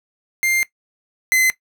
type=tone pair in turn; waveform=45% pulse; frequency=2100 / 2047 Hz; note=C7 / C7; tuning=+6 / -38 cents; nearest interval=unison; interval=44 cents; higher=first; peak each=-16 / -12 dBFS; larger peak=second; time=0.43-0.63 / 1.32-1.5 s; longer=first; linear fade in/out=0 ms; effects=noise-tail reverb RT60 0.1 s tail -17 dB re dry